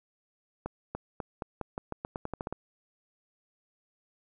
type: accelerating click train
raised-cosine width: 1 ms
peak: -20 dBFS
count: 14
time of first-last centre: 0.66-2.526 s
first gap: 290 ms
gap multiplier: 0.87
effects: none